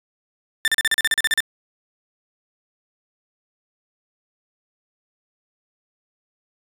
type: tone bursts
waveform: 30% pulse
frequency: 1785 Hz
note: A6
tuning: 24 cents sharp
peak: -13 dBFS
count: 12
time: 0.65-1.404 s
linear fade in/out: 0 ms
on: 28 ms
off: 38 ms
effects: resampled to 32000 Hz